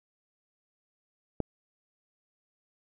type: click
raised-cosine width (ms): 2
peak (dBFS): -15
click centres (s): 1.403
effects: none